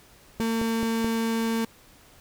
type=tone; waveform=35% pulse; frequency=226.7 Hz; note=A#3; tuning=48 cents flat; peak=-22 dBFS; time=0.4-1.65 s; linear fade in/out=5 ms
type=click train; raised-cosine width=2 ms; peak=-18 dBFS; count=4; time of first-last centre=0.4-1.045 s; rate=4.65 Hz
effects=pink hiss -54 dBFS RMS until 2.2 s